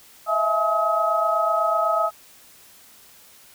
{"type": "tone cluster", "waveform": "sine", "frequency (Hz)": [642, 670, 846, 1273], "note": ["E5", "E5", "G#5", "D#6"], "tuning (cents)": [-46, 28, 32, 39], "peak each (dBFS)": [-25, -24, -28, -21], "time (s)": [0.26, 2.11], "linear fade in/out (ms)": 50, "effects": ["white hiss -50 dBFS RMS until 3.54 s"]}